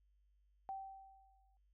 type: tone with exponential decay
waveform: sine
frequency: 775 Hz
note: G5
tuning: 20 cents flat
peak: -40 dBFS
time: 0.69-1.57 s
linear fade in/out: 0 ms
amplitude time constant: 190 ms
effects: added 50 Hz sine -70 dBFS peak until 1.73 s